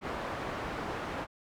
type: low-pass noise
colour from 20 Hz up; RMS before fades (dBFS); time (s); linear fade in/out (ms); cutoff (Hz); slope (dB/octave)
white; -37; 0.01-1.27; 50; 1200; 12
effects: none